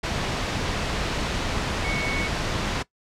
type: tone in noise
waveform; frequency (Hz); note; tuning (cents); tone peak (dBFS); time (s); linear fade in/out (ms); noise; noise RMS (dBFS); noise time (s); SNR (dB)
sine; 2217; C#7; 0; -28; 1.84-2.28; 10; pink; -26; 0.03-2.83; -5
effects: noise-tail reverb RT60 0.1 s tail -19 dB re dry + low-pass 5000 Hz 12 dB/octave